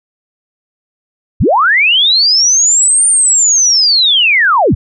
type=linear two-way sweep; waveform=sine; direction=up then down; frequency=30.87 to 9080 to 30.87 Hz; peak=-6 dBFS; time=1.4-4.75 s; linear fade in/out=10 ms; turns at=3.07 s; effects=none